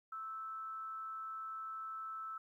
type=tone with amplitude modulation; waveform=sine; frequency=1314 Hz; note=E6; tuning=6 cents flat; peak=-40 dBFS; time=0.12-2.38 s; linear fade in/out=5 ms; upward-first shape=sine; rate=233 Hz; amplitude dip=35%; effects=13-bit